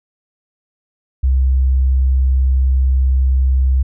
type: tone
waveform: sine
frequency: 65.4 Hz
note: C2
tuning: in tune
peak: -10 dBFS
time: 1.23-3.83 s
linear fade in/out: 10 ms
effects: none